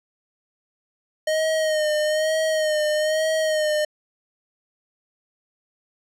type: tone with vibrato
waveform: square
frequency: 620 Hz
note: D#5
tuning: 6 cents flat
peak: -20 dBFS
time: 1.27-3.85 s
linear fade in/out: 5 ms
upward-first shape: sine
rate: 1.1 Hz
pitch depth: 41 cents each way
effects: low-pass 10000 Hz 12 dB/octave